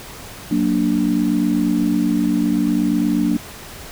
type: chord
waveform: sine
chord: Gb augmented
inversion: none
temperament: equal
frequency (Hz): 185 / 233.1 / 293.7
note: Gb3 / Bb3 / D4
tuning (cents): 0 / 0 / 0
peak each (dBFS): -21 / -19 / -18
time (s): 0.51-3.37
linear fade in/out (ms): 5
effects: pink hiss -36 dBFS RMS until 3.91 s